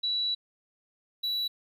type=tone pair in turn; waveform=sine / triangle; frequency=3931 / 3931 Hz; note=B7 / B7; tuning=-9 / -9 cents; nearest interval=unison; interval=0 cents; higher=neither; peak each=-26 dBFS; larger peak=neither; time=0.03-0.35 / 1.23-1.48 s; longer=first; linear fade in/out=10 ms; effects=11-bit